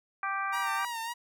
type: harmonic tone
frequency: 391.8 Hz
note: G4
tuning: 1 cent flat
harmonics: 2 / 3 / 4 / 5 / 6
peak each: -37 / -32 / -35 / -43 / -41 dBFS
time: 0.23-0.85 s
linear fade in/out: 2 ms
type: tone with vibrato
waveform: sawtooth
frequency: 932.3 Hz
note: A#5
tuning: in tune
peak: -30 dBFS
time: 0.52-1.14 s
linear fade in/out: 20 ms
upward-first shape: sine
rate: 3.6 Hz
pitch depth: 55 cents each way
effects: none